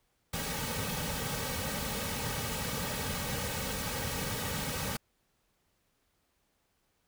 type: noise with comb filter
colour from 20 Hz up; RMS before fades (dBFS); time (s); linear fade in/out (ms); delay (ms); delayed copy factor
pink; -35; 0.33-4.97; 5; 2.9; -0.75
effects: pink hiss -75 dBFS RMS until 7.07 s